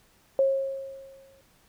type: tone with exponential decay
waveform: sine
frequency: 541 Hz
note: C#5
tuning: 42 cents flat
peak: -17 dBFS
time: 0.39-1.41 s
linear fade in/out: 1 ms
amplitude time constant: 220 ms
effects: pink hiss -62 dBFS RMS until 1.68 s